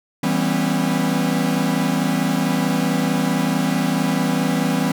45% pulse chord, C# half-diminished seventh, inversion first, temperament equal with one note detuned, 164.81 / 196 / 246.9 / 271.5 Hz, E3 / G3 / B3 / C#4, 0 / 0 / 0 / -36 cents, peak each -23 dBFS, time 0.23-4.92 s, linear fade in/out 5 ms, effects none

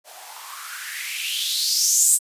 violet noise with band-pass filter sweep, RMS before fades -23 dBFS, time 0.04-2.19 s, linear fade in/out 50 ms, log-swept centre 600 to 8700 Hz, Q 5.2, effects resampled to 32000 Hz

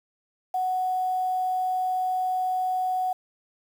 sine tone with quantisation, 741 Hz, F#5, 2 cents sharp, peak -23 dBFS, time 0.54-3.13 s, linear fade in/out 5 ms, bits 8, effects none

